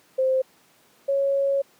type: tone pair in turn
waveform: sine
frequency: 523 / 552.8 Hz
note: C5 / C#5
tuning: -1 / -5 cents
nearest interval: minor second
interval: 96 cents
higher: second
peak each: -18 / -19 dBFS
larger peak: first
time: 0.18-0.42 / 1.08-1.62 s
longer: second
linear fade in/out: 10 ms
effects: pink hiss -58 dBFS RMS until 1.79 s + high-pass 200 Hz 12 dB/octave